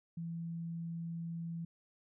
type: tone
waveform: sine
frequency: 167.2 Hz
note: E3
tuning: 25 cents sharp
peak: -38 dBFS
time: 0.17-1.65 s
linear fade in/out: 5 ms
effects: none